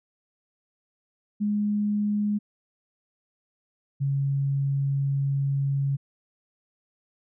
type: tone pair in turn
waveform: sine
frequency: 207.7 / 138.62 Hz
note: G#3 / C#3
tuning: 0 / 0 cents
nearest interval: perfect fifth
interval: 700 cents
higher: first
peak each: -22 dBFS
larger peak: neither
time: 1.4-2.39 / 4-5.97 s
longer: second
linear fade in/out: 20 ms
effects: none